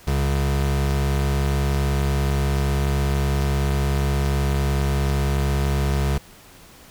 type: tone pair together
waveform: square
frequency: 68.6 / 138.99 Hz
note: C#2 / C#3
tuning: -17 / +5 cents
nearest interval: octave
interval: 1222 cents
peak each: -21 / -24 dBFS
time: 0.07-6.18 s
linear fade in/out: 5 ms
effects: pink hiss -47 dBFS RMS until 6.9 s